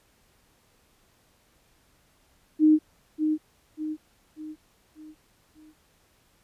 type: tone with echo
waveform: sine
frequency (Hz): 308.7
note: D#4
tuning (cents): -14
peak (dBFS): -14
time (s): 2.59-2.79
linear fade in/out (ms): 50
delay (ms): 590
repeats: 5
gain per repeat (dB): -7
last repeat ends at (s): 5.74
effects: pink hiss -64 dBFS RMS until 6.43 s + resampled to 32000 Hz